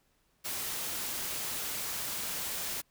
white noise, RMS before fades -36 dBFS, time 0.44-2.82 s, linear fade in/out 20 ms, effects pink hiss -72 dBFS RMS until 2.9 s

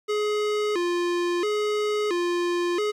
square tone with vibrato, 383.3 Hz, G4, 39 cents flat, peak -23 dBFS, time 0.08-2.92 s, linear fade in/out 20 ms, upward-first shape square, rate 0.74 Hz, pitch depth 160 cents each way, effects low-pass 6000 Hz 12 dB/octave + 9-bit

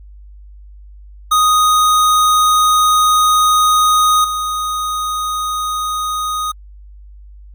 square tone with level steps, 1244.5 Hz, D#6, in tune, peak -10 / -18 dBFS, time 1.31-6.52 s, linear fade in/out 10 ms, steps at 4.24 s, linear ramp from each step 5 ms, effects added 50 Hz sine -35 dBFS peak until 7.54 s + Opus 48 kbps

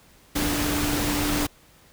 sine tone in noise, 293.7 Hz, D4, in tune, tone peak -26 dBFS, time 0.35-1.47 s, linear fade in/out 10 ms, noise pink, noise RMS -26 dBFS, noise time 0.35-1.47 s, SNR -3 dB, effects pink hiss -55 dBFS RMS until 1.92 s

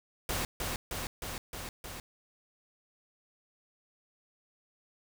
pink noise with echo, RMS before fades -33 dBFS, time 0.29-0.45 s, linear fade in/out 2 ms, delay 310 ms, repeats 5, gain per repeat -2 dB, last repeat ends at 2 s, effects none

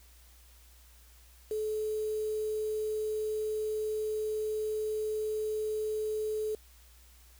sine tone with quantisation, 430 Hz, A4, 40 cents flat, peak -30 dBFS, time 1.51-6.55 s, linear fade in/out 2 ms, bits 8, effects added 60 Hz sine -56 dBFS peak until 7.39 s + white hiss -61 dBFS RMS until 7.39 s

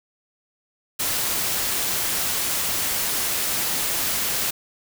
white noise, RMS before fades -24 dBFS, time 0.99-4.51 s, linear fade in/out 10 ms, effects none

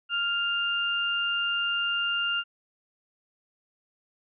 sine tone pair together, 1400 / 2800 Hz, F6 / F7, +4 / +4 cents, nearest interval octave, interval 1200 cents, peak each -28 / -27 dBFS, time 0.09-2.44 s, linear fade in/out 50 ms, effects none

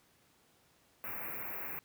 white band-stop noise, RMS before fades -41 dBFS, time 1.04-1.79 s, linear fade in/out 0 ms, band 2600 to 13000 Hz, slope 96 dB/octave, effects pink hiss -68 dBFS RMS until 1.84 s + high-pass 80 Hz 12 dB/octave

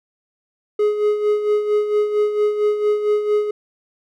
triangle tone with tremolo, 419.3 Hz, G#4, 17 cents sharp, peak -11 dBFS, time 0.79-3.51 s, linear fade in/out 5 ms, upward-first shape sine, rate 4.4 Hz, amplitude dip 60%, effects none

